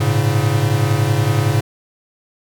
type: tone cluster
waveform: square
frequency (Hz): 103.7 / 114.5 / 139.7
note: G#2 / A#2 / C#3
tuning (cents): -2 / -31 / +14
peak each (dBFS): -19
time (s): 0-1.61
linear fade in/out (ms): 10
effects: none